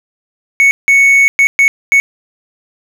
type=tone bursts at uneven times; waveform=triangle; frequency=2217 Hz; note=C#7; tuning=in tune; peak=-3 dBFS; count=5; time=0.6-0.71 / 0.88-1.28 / 1.39-1.47 / 1.59-1.68 / 1.92-2 s; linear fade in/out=0 ms; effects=none